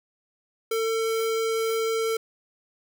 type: tone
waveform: square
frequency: 449 Hz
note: A4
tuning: 35 cents sharp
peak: -24 dBFS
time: 0.71-2.17 s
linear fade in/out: 5 ms
effects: none